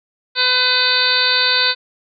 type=harmonic tone with a mistuned harmonic; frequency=504 Hz; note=B4; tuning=35 cents sharp; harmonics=1 / 2 / 3 / 4 / 5 / 6 / 7 / 8 / 9; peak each=-28 / -25 / -19 / -26 / -23 / -30 / -20 / -19 / -19 dBFS; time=0.35-1.75 s; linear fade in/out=50 ms; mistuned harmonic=7; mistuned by=+46 cents; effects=none